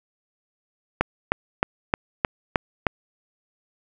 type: click train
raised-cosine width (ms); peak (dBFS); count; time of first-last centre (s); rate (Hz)
0.5; -3; 7; 1.01-2.868; 3.23
effects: none